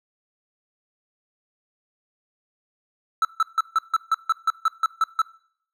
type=tone bursts; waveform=triangle; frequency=1318.5 Hz; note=E6; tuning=in tune; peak=-14 dBFS; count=12; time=3.22-5.218 s; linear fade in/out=2 ms; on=29 ms; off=150 ms; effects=noise-tail reverb RT60 0.6 s tail -21 dB re dry